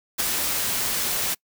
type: noise with ADSR envelope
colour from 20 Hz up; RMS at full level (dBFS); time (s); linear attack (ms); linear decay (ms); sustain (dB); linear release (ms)
white; -21; 0.18-1.35; 23; 8; -4; 18
effects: noise-tail reverb RT60 0.1 s tail -26 dB re dry